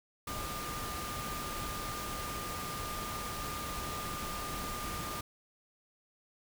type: tone in noise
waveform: sine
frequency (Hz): 1206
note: D6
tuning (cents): +46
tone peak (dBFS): -41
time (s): 0.27-5.21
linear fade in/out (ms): 5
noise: pink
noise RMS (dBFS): -40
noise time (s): 0.27-5.21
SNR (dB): -4
effects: none